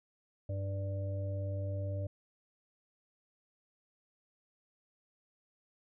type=harmonic tone; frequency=98 Hz; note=G2; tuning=in tune; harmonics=1 / 3 / 5 / 6; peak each=-34 / -49 / -52 / -43 dBFS; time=0.49-2.07 s; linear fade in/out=5 ms; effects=none